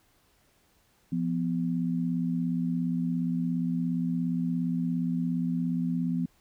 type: tone pair together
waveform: sine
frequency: 172.21 / 249.4 Hz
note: F3 / B3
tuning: -24 / +17 cents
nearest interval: tritone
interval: 641 cents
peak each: -28 / -29 dBFS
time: 1.12-6.26 s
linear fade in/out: 5 ms
effects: pink hiss -66 dBFS RMS until 6.4 s